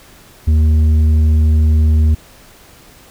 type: tone with tanh clipping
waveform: sine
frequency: 77.78 Hz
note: D#2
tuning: in tune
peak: -9 dBFS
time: 0.47-2.15 s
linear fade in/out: 10 ms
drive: 6 dB
effects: pink hiss -43 dBFS RMS until 3.1 s